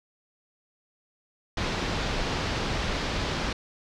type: low-pass noise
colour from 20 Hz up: pink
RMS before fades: -29 dBFS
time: 1.57-3.53 s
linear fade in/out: 5 ms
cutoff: 5300 Hz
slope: 24 dB/octave
effects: none